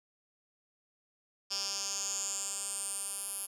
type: tone with band-pass filter sweep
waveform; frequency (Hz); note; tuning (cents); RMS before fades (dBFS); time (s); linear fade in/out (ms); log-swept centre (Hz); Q
10% pulse; 198.2; G3; +19; -37; 1.5-3.47; 20; 5400 to 11000; 5.5
effects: none